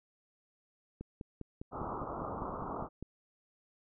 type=click train; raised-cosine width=3 ms; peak=-29 dBFS; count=11; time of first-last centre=1.01-3.026 s; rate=4.96 Hz
type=low-pass noise; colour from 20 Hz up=white; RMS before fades=-40 dBFS; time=1.71-2.89 s; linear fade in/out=50 ms; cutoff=1300 Hz; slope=96 dB/octave
effects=none